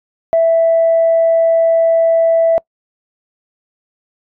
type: tone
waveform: sine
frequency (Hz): 660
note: E5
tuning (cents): +2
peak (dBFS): -7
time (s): 0.33-2.58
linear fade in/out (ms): 0
effects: noise-tail reverb RT60 0.1 s tail -25 dB re dry + tanh soft clip ceiling -4 dBFS